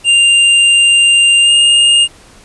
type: tone with pitch glide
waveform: square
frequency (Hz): 2793 to 2827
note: F7 to F7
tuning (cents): -1 to +20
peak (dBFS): -6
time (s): 0.04-2.08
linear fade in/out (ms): 50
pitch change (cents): +21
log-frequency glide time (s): 1.42-1.51
effects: pink hiss -41 dBFS RMS until 2.44 s + resampled to 24000 Hz